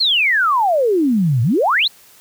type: exponential two-way sweep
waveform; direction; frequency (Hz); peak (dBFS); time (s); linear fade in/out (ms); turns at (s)
sine; down then up; 4400 to 110 to 4400; -12; 0-1.88; 10; 1.42
effects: white hiss -47 dBFS RMS until 2.2 s + high-pass 60 Hz 12 dB/octave